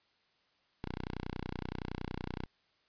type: tone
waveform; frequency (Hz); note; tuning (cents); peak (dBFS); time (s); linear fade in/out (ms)
5% pulse; 30.7; B0; -9; -27; 0.84-2.46; 0
effects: white hiss -72 dBFS RMS until 2.88 s + resampled to 11025 Hz